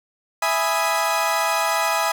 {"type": "chord", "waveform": "30% pulse", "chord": "E major seventh", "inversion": "none", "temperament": "equal", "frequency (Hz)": [659.3, 830.6, 987.8, 1244.5], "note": ["E5", "G#5", "B5", "D#6"], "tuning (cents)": [0, 0, 0, 0], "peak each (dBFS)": -22, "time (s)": [0.42, 2.12], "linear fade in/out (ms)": 5, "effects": []}